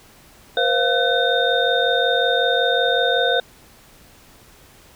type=tone cluster; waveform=sine; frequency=480.6 / 526 / 698 / 1512 / 3655 Hz; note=B4 / C5 / F5 / F#6 / A#7; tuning=-47 / +9 / -1 / +37 / -35 cents; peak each=-22 dBFS; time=0.57-3.4 s; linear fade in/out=2 ms; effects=pink hiss -49 dBFS RMS until 4.95 s